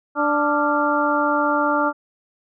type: harmonic tone with a mistuned harmonic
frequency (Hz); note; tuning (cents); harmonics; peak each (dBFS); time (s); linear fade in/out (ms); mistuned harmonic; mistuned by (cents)
294.2; D4; +3; 1 / 2 / 3 / 4 / 5; -23 / -23 / -23 / -23 / -23; 0.15-1.93; 50; 5; -100
effects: none